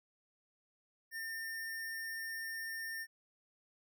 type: tone with sample-and-hold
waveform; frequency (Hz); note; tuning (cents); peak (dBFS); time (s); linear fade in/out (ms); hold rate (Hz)
sine; 1804; A6; +43; -39; 1.11-3.07; 50; 7350
effects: none